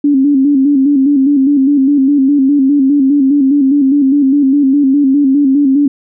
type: tone with vibrato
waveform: sine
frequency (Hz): 277.7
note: C#4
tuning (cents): +3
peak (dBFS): -6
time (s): 0.04-5.88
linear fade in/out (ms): 5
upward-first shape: square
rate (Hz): 4.9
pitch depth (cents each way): 69
effects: none